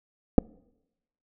clicks, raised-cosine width 2 ms, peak -5 dBFS, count 2, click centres 0.382 / 0.386 s, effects noise-tail reverb RT60 0.9 s tail -26 dB re dry

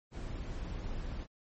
brown noise, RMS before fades -39 dBFS, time 0.11-1.27 s, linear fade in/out 50 ms, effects MP3 32 kbps

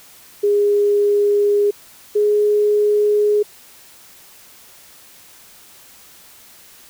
sine tone pair in turn, 410 / 417.2 Hz, G#4 / G#4, -22 / +8 cents, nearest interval unison, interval 30 cents, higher second, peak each -12 dBFS, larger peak neither, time 0.43-1.71 / 2.15-3.43 s, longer neither, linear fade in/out 10 ms, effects white hiss -45 dBFS RMS until 6.89 s

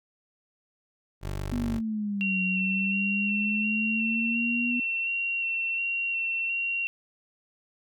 20% pulse tone, 49 Hz, G1, in tune, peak -26 dBFS, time 1.21-1.81 s, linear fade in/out 50 ms
sine exponential two-way sweep, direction down then up, 245.2 to 185 to 245.2 Hz, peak -27 dBFS, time 1.52-4.8 s, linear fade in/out 5 ms, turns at 2.43 s
sine tone with vibrato, 2728 Hz, F7, 41 cents flat, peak -26 dBFS, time 2.21-6.87 s, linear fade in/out 0 ms, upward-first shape square, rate 1.4 Hz, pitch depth 13 cents each way
effects none

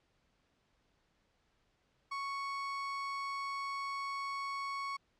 35% pulse tone, 1108.7 Hz, C#6, in tune, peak -35 dBFS, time 2.11-4.97 s, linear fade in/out 10 ms, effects pink hiss -75 dBFS RMS until 5.19 s + low-pass 5000 Hz 12 dB/octave

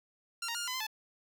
10% pulse tone with pitch steps, 1381 / 932 / 1418 / 1408 / 1012 / 1035 / 870 Hz, F6 / A#5 / F6 / F6 / B5 / C6 / A5, -20 / -1 / +26 / +14 / +42 / -19 / -20 cents, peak -26 dBFS, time 0.42-0.868 s, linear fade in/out 5 ms, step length 64 ms, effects none

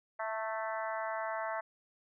harmonic tone with a mistuned harmonic, 220 Hz, A3, in tune, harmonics 3 / 4 / 5 / 6 / 7 / 8 / 9, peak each -38 / -40 / -42 / -44 / -45 / -46 / -47 dBFS, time 0.19-1.61 s, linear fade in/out 10 ms, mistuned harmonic 4, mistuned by +18 cents, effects none

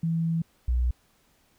sine tone pair in turn, 164.81 / 61.08 Hz, E3 / B1, 0 / -18 cents, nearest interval octave + perfect fourth, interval 1718 cents, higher first, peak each -23 / -21 dBFS, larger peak second, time 0.03-0.42 / 0.68-0.91 s, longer first, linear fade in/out 5 ms, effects pink hiss -65 dBFS RMS until 1.58 s

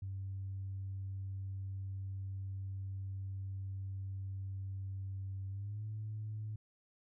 sine tone with pitch glide, 96.6 to 107.18 Hz, G2 to A2, -25 to -45 cents, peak -38 dBFS, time 0.02-6.56 s, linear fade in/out 5 ms, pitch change +180 cents, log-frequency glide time 5.49-5.84 s, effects tanh soft clip ceiling -34 dBFS

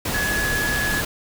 sine tone in noise, 1689 Hz, G#6, 29 cents sharp, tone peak -22 dBFS, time 0.14-1.01 s, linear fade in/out 5 ms, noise pink, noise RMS -25 dBFS, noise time 0.05-1.05 s, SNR 0 dB, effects none

